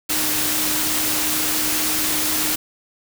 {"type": "tone in noise", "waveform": "sine", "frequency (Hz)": 307.3, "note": "D#4", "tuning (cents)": -21, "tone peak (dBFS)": -30, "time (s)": [0.09, 2.56], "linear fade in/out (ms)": 10, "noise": "white", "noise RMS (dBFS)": -21, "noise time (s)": [0.09, 2.56], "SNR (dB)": -12, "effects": []}